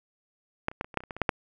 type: clicks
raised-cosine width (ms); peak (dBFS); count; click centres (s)
0.5; -11 / -28 / -13 / -26 / -29 / -10 / -28 / -29 / -21 / -25 / -8 / -7; 12; 0.684 / 0.715 / 0.811 / 0.845 / 0.942 / 0.973 / 1.005 / 1.037 / 1.108 / 1.166 / 1.217 / 1.292
effects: none